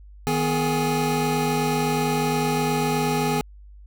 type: tone cluster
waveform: square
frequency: 157 / 248.2 / 422.8 / 828 Hz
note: D#3 / B3 / G#4 / G#5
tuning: +16 / +9 / +31 / -5 cents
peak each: -27 dBFS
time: 0.27-3.41 s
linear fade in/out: 0 ms
effects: added 50 Hz sine -42 dBFS peak until 3.86 s